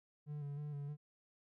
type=tone with vibrato; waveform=triangle; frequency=145.5 Hz; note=D3; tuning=16 cents flat; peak=-39 dBFS; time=0.26-0.97 s; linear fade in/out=50 ms; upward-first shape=square; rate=3.2 Hz; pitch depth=32 cents each way; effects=none